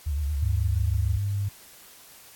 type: tone with vibrato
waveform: sine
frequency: 72.7 Hz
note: D2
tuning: 17 cents flat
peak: -24 dBFS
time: 0.06-1.18 s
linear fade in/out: 10 ms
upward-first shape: triangle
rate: 8.8 Hz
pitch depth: 130 cents each way
type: tone with pitch glide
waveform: sine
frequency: 99 to 100.21 Hz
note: G2 to G2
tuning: +18 to +39 cents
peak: -24 dBFS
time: 0.42-1.49 s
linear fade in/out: 10 ms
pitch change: +21 cents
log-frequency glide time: 0.67-1.17 s
effects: white hiss -50 dBFS RMS until 2.35 s + AAC 64 kbps